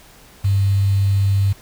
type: tone with quantisation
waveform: sine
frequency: 98.6 Hz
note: G2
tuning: 11 cents sharp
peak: -13 dBFS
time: 0.44-1.53 s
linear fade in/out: 10 ms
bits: 6
effects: pink hiss -46 dBFS RMS until 1.61 s